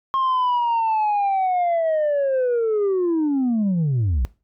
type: linear sweep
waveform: sine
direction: down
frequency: 1075 to 53.6 Hz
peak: -15 dBFS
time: 0.14-4.25 s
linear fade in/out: 0 ms
effects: noise-tail reverb RT60 0.3 s tail -21 dB re dry + tanh soft clip ceiling -16 dBFS